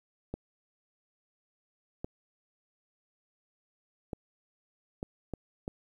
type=clicks; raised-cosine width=2 ms; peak=-22 dBFS; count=6; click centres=0.34 / 2.045 / 4.132 / 5.029 / 5.337 / 5.679 s; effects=10-bit